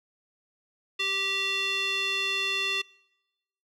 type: tone with band-pass filter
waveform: square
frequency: 389.8 Hz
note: G4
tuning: 10 cents flat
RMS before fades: -28 dBFS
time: 0.99-2.82 s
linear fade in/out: 10 ms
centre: 3100 Hz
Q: 5.9
effects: noise-tail reverb RT60 1.0 s tail -26 dB re dry